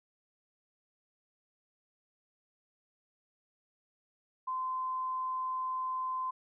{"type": "tone", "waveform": "sine", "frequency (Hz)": 1032, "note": "C6", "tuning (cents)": -24, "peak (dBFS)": -32, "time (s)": [4.47, 6.31], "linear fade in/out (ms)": 10, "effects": []}